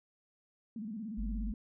sine tone with vibrato, 216.2 Hz, A3, 30 cents flat, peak -38 dBFS, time 0.76-1.54 s, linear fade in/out 2 ms, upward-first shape square, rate 17 Hz, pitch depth 110 cents each way
sine tone, 48.6 Hz, G1, 14 cents flat, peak -34 dBFS, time 1.17-1.53 s, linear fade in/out 20 ms
effects none

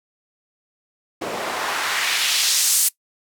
white noise with band-pass filter sweep, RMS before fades -21 dBFS, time 1.21-2.89 s, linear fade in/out 10 ms, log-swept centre 410 to 10000 Hz, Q 1.1, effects noise-tail reverb RT60 0.1 s tail -20 dB re dry

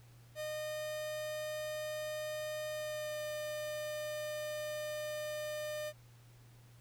45% pulse tone with pitch glide, 612 to 605 Hz, D#5 to D#5, -29 to -49 cents, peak -38 dBFS, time 0.35-5.93 s, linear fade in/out 50 ms, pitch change -20 cents, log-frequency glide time 2.7-3.22 s, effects added 119 Hz sine -57 dBFS peak until 6.8 s + pink hiss -66 dBFS RMS until 6.8 s

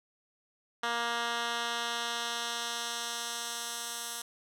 10% pulse tone with band-pass filter sweep, 235.2 Hz, A#3, 16 cents sharp, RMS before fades -35 dBFS, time 0.83-4.22 s, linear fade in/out 5 ms, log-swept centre 2100 to 9300 Hz, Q 0.78, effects none

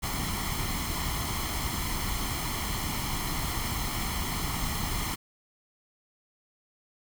pink noise with comb filter, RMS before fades -31 dBFS, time 0.02-5.16 s, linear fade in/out 20 ms, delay 0.95 ms, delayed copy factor +0.65, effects none

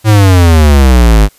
square exponential sweep, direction down, 110.9 to 50.2 Hz, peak -3 dBFS, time 0.04-1.29 s, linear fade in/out 50 ms, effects white hiss -45 dBFS RMS until 1.38 s + resampled to 32000 Hz

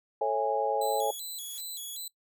sine chord, A major seventh, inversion none, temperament just, 440 / 550 / 660 / 825 Hz, A4 / C#5 / E5 / G#5, 0 / -14 / +2 / -12 cents, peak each -31 / -30 / -34 / -29 dBFS, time 0.21-1.11 s, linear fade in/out 5 ms
10% pulse tone with vibrato, 3675 Hz, A#7, 25 cents flat, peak -30 dBFS, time 0.81-2.08 s, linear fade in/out 5 ms, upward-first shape square, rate 2.6 Hz, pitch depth 150 cents each way
blue noise with exponential growth, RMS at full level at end -47 dBFS, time 1.05-1.61 s, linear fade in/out 5 ms, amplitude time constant 120 ms
effects noise-tail reverb RT60 0.1 s tail -20 dB re dry

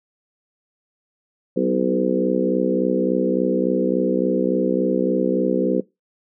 harmonic tone with a mistuned harmonic, 63.5 Hz, B1, 49 cents sharp, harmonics 3 / 4 / 5 / 6 / 7 / 8, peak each -24 / -24 / -24 / -24 / -24 / -24 dBFS, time 1.56-5.81 s, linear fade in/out 10 ms, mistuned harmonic 4, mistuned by -26 cents, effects noise-tail reverb RT60 0.2 s tail -20 dB re dry

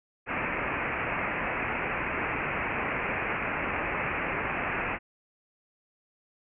white low-pass noise, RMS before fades -31 dBFS, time 0.26-4.99 s, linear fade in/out 50 ms, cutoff 2600 Hz, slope 96 dB/octave, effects none

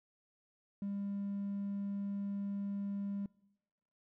triangle tone, 200.1 Hz, G3, 36 cents sharp, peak -33 dBFS, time 0.82-3.26 s, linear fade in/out 2 ms, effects noise-tail reverb RT60 1.0 s tail -25 dB re dry + tanh soft clip ceiling -31 dBFS

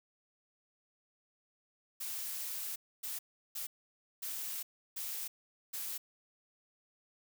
blue noise bursts at uneven times, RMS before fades -40 dBFS, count 6, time 2-2.76 / 3.03-3.19 / 3.55-3.67 / 4.22-4.63 / 4.96-5.28 / 5.73-5.98 s, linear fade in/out 10 ms, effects none

